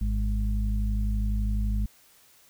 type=harmonic tone; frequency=51.91 Hz; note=G#1; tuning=in tune; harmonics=1 / 2 / 4; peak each=-24 / -33 / -34 dBFS; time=0.01-1.86 s; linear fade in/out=5 ms; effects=white hiss -58 dBFS RMS until 2.49 s